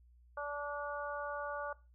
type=harmonic tone; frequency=290 Hz; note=D4; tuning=22 cents flat; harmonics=2 / 3 / 4 / 5; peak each=-41 / -45 / -43 / -44 dBFS; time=0.37-1.73 s; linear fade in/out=5 ms; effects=noise-tail reverb RT60 0.3 s tail -19 dB re dry + added 60 Hz sine -60 dBFS peak until 1.94 s